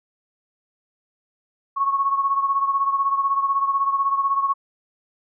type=beating tone pair; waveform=sine; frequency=1100 / 1116 Hz; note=C#6 / C#6; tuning=-14 / +11 cents; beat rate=16 Hz; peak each=-19 / -25 dBFS; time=1.76-4.54 s; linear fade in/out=20 ms; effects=none